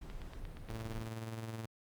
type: noise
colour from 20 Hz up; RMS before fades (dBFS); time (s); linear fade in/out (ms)
brown; -46; 0.01-1.08; 10
type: click train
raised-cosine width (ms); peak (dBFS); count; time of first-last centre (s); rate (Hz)
0.3; -35; 8; 0.1-0.923; 8.51
type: tone with tremolo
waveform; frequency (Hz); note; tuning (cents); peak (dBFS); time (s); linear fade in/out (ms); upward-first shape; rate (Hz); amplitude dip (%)
sawtooth; 112.5; A2; +39; -35; 0.69-1.66; 10; sine; 19; 45
effects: Opus 48 kbps